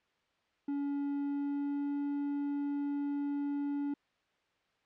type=tone with pitch glide; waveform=triangle; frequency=283.5 to 285.6 Hz; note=C#4 to D4; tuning=+39 to -48 cents; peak=-30 dBFS; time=0.68-3.94 s; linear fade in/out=5 ms; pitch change=+13 cents; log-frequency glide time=1.23-2.01 s; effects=white hiss -74 dBFS RMS until 4.85 s + low-pass 3000 Hz 12 dB/octave